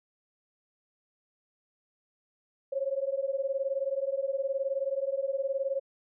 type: beating tone pair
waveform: sine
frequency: 535 / 554 Hz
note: C5 / C#5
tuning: +38 / -1 cents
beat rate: 19 Hz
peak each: -31 dBFS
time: 2.72-5.8 s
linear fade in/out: 10 ms
effects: none